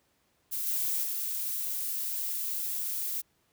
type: noise with level steps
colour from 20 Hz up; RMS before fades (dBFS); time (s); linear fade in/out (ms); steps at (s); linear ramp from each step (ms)
violet; -33 / -30 / -33; 0.51-3.22; 20; 0.66 / 1.03; 10
effects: pink hiss -71 dBFS RMS until 3.52 s + high-pass 60 Hz 12 dB/octave